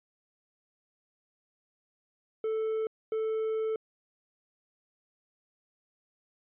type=tone bursts at uneven times; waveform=triangle; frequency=440 Hz; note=A4; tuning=in tune; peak=-26 dBFS; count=2; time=2.44-2.87 / 3.12-3.76 s; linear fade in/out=2 ms; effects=resampled to 8000 Hz

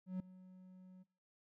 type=tone with ADSR envelope; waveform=triangle; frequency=185 Hz; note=F#3; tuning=in tune; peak=-34 dBFS; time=0.06-1.04 s; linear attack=140 ms; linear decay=3 ms; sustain=-19 dB; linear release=22 ms; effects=noise-tail reverb RT60 0.4 s tail -24 dB re dry

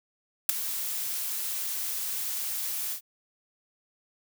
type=noise with ADSR envelope; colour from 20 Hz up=blue; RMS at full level=-17 dBFS; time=0.49-3.01 s; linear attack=3 ms; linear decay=10 ms; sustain=-15 dB; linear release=91 ms; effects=none

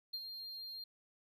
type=tone with ADSR envelope; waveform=triangle; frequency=4202 Hz; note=C8; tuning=7 cents sharp; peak=-36 dBFS; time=0.13-0.84 s; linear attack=11 ms; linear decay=51 ms; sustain=-7 dB; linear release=4 ms; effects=none

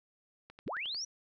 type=click train; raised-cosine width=0.3 ms; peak=-35 dBFS; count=6; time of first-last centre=0.5-0.946 s; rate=11.2 Hz
type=linear sweep; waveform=sine; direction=up; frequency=41.2 to 5920 Hz; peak=-35 dBFS; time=0.66-1.05 s; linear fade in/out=10 ms
effects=none

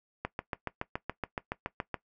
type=click train; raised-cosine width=0.5 ms; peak=-17 dBFS; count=13; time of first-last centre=0.25-1.943 s; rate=7.09 Hz; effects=noise-tail reverb RT60 0.1 s tail -18 dB re dry

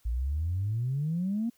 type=exponential sweep; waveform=sine; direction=up; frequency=55 to 239.9 Hz; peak=-26 dBFS; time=0.05-1.5 s; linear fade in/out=10 ms; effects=tanh soft clip ceiling -22 dBFS + white hiss -67 dBFS RMS until 1.57 s

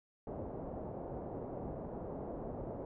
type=low-pass noise; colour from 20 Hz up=white; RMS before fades=-43 dBFS; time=0.27-2.85 s; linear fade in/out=2 ms; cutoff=660 Hz; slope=24 dB/octave; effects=none

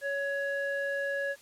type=tone with low-pass filter; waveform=square; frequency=559 Hz; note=C#5; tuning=14 cents sharp; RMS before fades=-32 dBFS; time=0.01-1.36 s; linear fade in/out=50 ms; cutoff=1700 Hz; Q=3.2; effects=white hiss -56 dBFS RMS until 1.41 s + low-pass 11000 Hz 12 dB/octave

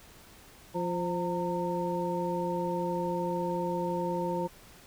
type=harmonic tone with a mistuned harmonic; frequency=174.61 Hz; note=F3; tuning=in tune; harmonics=1 / 2 / 3 / 5; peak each=-34 / -34 / -34 / -34 dBFS; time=0.74-4.48 s; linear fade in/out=20 ms; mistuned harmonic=5; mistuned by=+77 cents; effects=pink hiss -54 dBFS RMS until 4.86 s

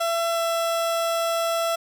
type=tone with pitch glide; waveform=30% pulse; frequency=672 to 668.1 Hz; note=E5 to E5; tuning=+33 to +23 cents; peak=-19 dBFS; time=0-1.76 s; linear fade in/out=10 ms; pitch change=-10 cents; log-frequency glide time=0.33-0.39 s; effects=none

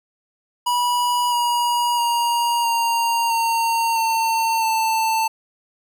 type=tone with pitch steps; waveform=square; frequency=974 / 959.5 / 945.2 / 931.1 / 917.2 / 903.5 / 890.1 Hz; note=B5 / A#5 / A#5 / A#5 / A#5 / A5 / A5; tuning=-24 / +50 / +24 / -2 / -28 / +46 / +20 cents; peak=-18 dBFS; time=0.66-5.28 s; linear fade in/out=10 ms; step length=660 ms; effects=none

